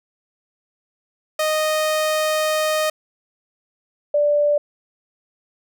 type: tone pair in turn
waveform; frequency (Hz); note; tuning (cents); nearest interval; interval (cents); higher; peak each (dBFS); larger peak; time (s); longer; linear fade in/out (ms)
sawtooth / sine; 620 / 586.7; D#5 / D5; -6 / -2; minor second; 96; first; -14; neither; 1.39-2.9 / 4.14-4.58; first; 5
effects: none